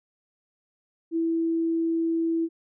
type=tone; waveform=sine; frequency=329.6 Hz; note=E4; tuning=in tune; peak=-22 dBFS; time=1.11-2.49 s; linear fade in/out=50 ms; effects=none